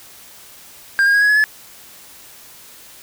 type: tone with pitch steps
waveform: triangle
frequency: 1600 / 1623.3 / 1646.9 / 1670.8 / 1695.1 / 1719.8 Hz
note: G6 / G#6 / G#6 / G#6 / G#6 / A6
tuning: +35 / -40 / -15 / +10 / +35 / -40 cents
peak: -9 dBFS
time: 0.99-1.44 s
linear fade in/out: 0 ms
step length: 75 ms
effects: white hiss -42 dBFS RMS until 3.02 s